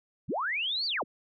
sine linear two-way sweep, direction up then down, 68.9 to 4699 to 68.9 Hz, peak -28 dBFS, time 0.28-1.04 s, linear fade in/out 20 ms, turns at 0.86 s, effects none

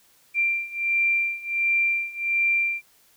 sine beating tone pair, 2366 / 2367.4 Hz, D7 / D7, +12 / +13 cents, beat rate 1.4 Hz, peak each -25 / -23 dBFS, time 0.34-2.82 s, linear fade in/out 50 ms, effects white hiss -59 dBFS RMS until 3.16 s

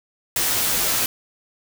white noise with comb filter, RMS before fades -21 dBFS, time 0.36-1.06 s, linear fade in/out 2 ms, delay 13 ms, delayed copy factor -0.85, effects none

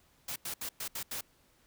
white noise bursts at uneven times, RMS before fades -38 dBFS, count 6, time 0.28-0.36 / 0.45-0.54 / 0.61-0.69 / 0.8-0.88 / 0.95-1.03 / 1.11-1.21 s, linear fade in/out 5 ms, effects pink hiss -67 dBFS RMS until 1.66 s

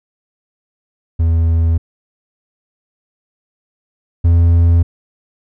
triangle tone pair in turn, 82.41 / 84.73 Hz, E2 / E2, 0 / +48 cents, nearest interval unison, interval 48 cents, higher second, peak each -8 / -5 dBFS, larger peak second, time 1.19-1.78 / 4.24-4.83 s, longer neither, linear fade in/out 10 ms, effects none

